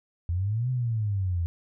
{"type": "exponential two-way sweep", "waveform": "sine", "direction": "up then down", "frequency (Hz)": [82.8, 129.7, 82.8], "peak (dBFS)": -24, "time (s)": [0.29, 1.46], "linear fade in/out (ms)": 0, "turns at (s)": 0.7, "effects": []}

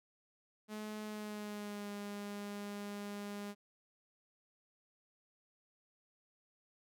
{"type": "tone with pitch glide", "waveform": "sawtooth", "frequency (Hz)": [213.2, 204], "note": ["G#3", "G#3"], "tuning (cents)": [46, -31], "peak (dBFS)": -38, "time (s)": [0.68, 3.55], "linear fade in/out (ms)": 50, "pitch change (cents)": -77, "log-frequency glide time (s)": [1.05, 1.9], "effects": []}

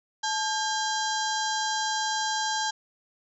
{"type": "harmonic tone with a mistuned harmonic", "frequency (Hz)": 804, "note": "G5", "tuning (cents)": 44, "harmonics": [1, 2, 4, 5, 6, 7, 8, 9], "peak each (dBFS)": [-29, -32, -35, -36, -37, -37, -38, -39], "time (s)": [0.23, 2.71], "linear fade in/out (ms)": 10, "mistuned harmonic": 1, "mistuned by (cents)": 130, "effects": []}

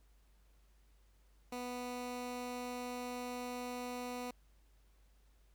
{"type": "tone", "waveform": "15% pulse", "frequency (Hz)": 246.9, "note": "B3", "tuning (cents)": 0, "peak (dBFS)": -34, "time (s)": [1.52, 4.31], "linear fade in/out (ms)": 5, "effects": ["added 50 Hz sine -64 dBFS peak until 5.54 s", "pink hiss -75 dBFS RMS until 5.54 s"]}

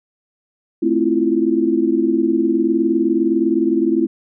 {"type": "chord", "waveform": "sine", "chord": "F major seventh", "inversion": "first", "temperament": "equal", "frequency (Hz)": [220, 261.6, 329.6, 349.2], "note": ["A3", "C4", "E4", "F4"], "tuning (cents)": [0, 0, 0, 0], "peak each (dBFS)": [-22, -20, -16, -21], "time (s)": [0.82, 4.07], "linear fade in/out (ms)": 10, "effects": []}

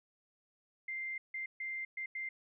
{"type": "tone bursts at uneven times", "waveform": "sine", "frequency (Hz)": 2093, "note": "C7", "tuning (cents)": 0, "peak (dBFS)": -37, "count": 5, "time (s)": [[0.88, 1.18], [1.34, 1.46], [1.6, 1.85], [1.97, 2.06], [2.15, 2.29]], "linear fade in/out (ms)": 5, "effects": []}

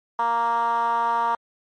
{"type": "tone with band-pass filter", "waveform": "10% pulse", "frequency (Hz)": 233.1, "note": "A#3", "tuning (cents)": 0, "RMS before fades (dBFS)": -22, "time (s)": [0.19, 1.35], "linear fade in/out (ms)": 2, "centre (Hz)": 1000, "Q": 5.8, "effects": ["MP3 48 kbps"]}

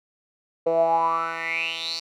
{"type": "tone with band-pass filter sweep", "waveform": "10% pulse", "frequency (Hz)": 164.81, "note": "E3", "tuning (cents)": 0, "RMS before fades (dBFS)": -24, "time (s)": [0.66, 2], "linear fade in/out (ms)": 10, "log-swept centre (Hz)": [520, 4800], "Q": 8.7, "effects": []}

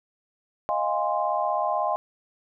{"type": "chord", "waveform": "sine", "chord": "F minor seventh", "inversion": "third", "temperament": "equal with one note detuned", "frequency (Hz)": [622.3, 698.5, 819.6, 1046.5], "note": ["Eb5", "F5", "Ab5", "C6"], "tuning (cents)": [0, 0, -23, 0], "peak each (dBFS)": [-28, -28, -28, -28], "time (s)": [0.69, 1.96], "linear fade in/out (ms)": 0, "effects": []}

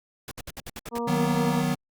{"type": "noise bursts", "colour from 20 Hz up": "pink", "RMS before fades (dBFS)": -37, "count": 8, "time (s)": [0.28, 0.985], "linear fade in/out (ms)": 2, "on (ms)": 33, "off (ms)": 63}
{"type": "harmonic tone", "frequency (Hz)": 235.6, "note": "A#3", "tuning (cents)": 19, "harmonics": [1, 2, 3, 4, 5], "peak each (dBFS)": [-31, -30, -39, -33, -39], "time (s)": [0.91, 1.63], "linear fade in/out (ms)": 50}
{"type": "chord", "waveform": "square", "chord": "B major", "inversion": "first", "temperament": "equal", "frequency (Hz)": [155.56, 185, 246.9], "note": ["D#3", "F#3", "B3"], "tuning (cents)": [0, 0, 0], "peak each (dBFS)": [-28, -29, -28], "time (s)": [1.07, 1.75], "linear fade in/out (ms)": 10}
{"effects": ["Opus 48 kbps"]}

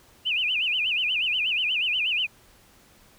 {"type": "tone with vibrato", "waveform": "sine", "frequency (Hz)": 2720, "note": "F7", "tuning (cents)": -46, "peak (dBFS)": -22, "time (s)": [0.25, 2.27], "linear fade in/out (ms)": 20, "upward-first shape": "sine", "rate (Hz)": 8.3, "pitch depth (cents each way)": 210, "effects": ["pink hiss -56 dBFS RMS until 3.18 s"]}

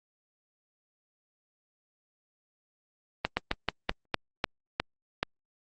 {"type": "slowing click train", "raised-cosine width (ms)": 0.3, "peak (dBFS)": -9, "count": 9, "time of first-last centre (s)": [3.25, 5.23], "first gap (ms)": 120, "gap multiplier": 1.2, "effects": ["Opus 24 kbps"]}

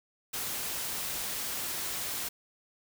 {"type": "noise", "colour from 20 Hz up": "white", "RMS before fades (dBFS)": -35, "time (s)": [0.33, 2.29], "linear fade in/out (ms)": 10, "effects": []}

